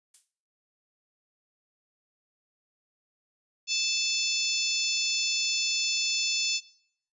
violet noise with exponential decay, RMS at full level -43 dBFS, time 0.14-0.32 s, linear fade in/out 5 ms, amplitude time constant 37 ms
harmonic tone, 877 Hz, A5, 6 cents flat, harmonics 3 / 4 / 5 / 6 / 7 / 8, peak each -31 / -33 / -33 / -30 / -34 / -35 dBFS, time 3.67-6.61 s, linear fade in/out 50 ms
effects noise-tail reverb RT60 0.6 s tail -20 dB re dry + resampled to 22050 Hz

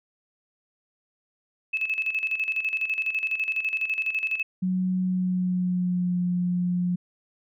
sine tone with tremolo, 2600 Hz, E7, 24 cents flat, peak -22 dBFS, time 1.73-4.43 s, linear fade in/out 10 ms, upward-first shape square, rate 12 Hz, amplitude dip 65%
sine tone with pitch glide, 184.5 to 178.11 Hz, F#3 to F3, -5 to +34 cents, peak -22 dBFS, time 4.62-6.96 s, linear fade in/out 10 ms, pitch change -61 cents, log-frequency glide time 5.01-6.2 s
effects none

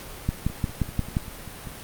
two click trains, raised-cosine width 5 ms, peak -24 / -10 dBFS, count 7 / 6, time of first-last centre 0.5-1.672 / 0.29-1.169 s, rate 5.12 / 5.69 Hz, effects pink hiss -40 dBFS RMS until 1.83 s + Opus 48 kbps

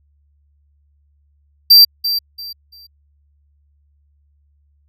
square tone with echo, 4699 Hz, D8, in tune, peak -4 dBFS, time 1.7-1.85 s, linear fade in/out 10 ms, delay 340 ms, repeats 3, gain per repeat -12 dB, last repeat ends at 2.87 s, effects added 72 Hz sine -55 dBFS peak until 4.88 s

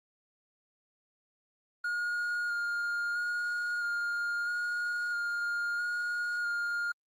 triangle tone with vibrato, 1423 Hz, F6, 32 cents sharp, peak -28 dBFS, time 1.84-6.92 s, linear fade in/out 5 ms, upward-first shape square, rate 0.76 Hz, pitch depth 13 cents each way, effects Opus 24 kbps

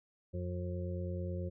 harmonic tone, 89.2 Hz, F2, 37 cents sharp, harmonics 1 / 2 / 4 / 5 / 6, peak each -37 / -42 / -45 / -52 / -45 dBFS, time 0.33-1.5 s, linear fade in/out 20 ms, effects none

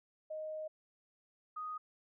sine tone pair in turn, 622.3 / 1244.6 Hz, D#5 / D#6, 0 / 0 cents, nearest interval octave, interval 1200 cents, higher second, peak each -39 / -39 dBFS, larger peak neither, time 0.3-0.68 / 1.56-1.78 s, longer first, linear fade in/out 10 ms, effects none

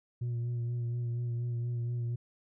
sine tone with vibrato, 119.5 Hz, A#2, 43 cents sharp, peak -28 dBFS, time 0.21-2.16 s, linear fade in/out 10 ms, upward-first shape sine, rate 4.2 Hz, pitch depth 25 cents each way, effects tanh soft clip ceiling -30 dBFS

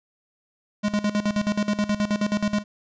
square tone with tremolo, 207.7 Hz, G#3, in tune, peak -20 dBFS, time 0.83-2.64 s, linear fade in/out 20 ms, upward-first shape square, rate 9.4 Hz, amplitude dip 80%, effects resampled to 16000 Hz

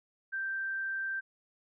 sine tone, 1568 Hz, G6, in tune, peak -32 dBFS, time 0.32-1.21 s, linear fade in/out 20 ms, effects none

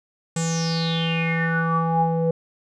square tone with low-pass filter sweep, 164.81 Hz, E3, in tune, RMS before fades -22 dBFS, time 0.36-2.31 s, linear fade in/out 5 ms, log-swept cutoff 7900 to 540 Hz, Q 9.7, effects none

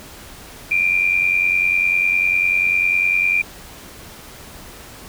sine tone pair together, 2367 / 2457 Hz, D7 / D#7, +13 / -22 cents, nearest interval minor second, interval 65 cents, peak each -16 / -19 dBFS, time 0.71-3.42 s, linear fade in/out 5 ms, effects pink hiss -39 dBFS RMS until 5.08 s

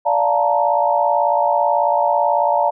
sine chord, Bb major seventh, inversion first, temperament just, 582.7 / 699.2 / 874.1 / 932.3 Hz, D5 / F5 / A5 / Bb5, -14 / +2 / -12 / 0 cents, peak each -19 dBFS, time 0.05-2.71 s, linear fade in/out 20 ms, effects none

